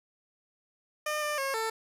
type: tone with pitch steps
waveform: 15% pulse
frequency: 605 / 597 / 543 / 445.8 Hz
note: D#5 / D5 / C#5 / A4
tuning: -49 / +28 / -36 / +23 cents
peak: -23 dBFS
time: 1.06-1.7 s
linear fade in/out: 5 ms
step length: 160 ms
effects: resampled to 32000 Hz + 9-bit